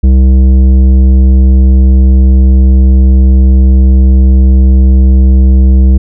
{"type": "tone with tanh clipping", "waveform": "sine", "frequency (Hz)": 65, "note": "C2", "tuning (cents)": -11, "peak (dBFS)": -3, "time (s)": [0.03, 5.98], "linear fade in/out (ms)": 10, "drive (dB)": 11, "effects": []}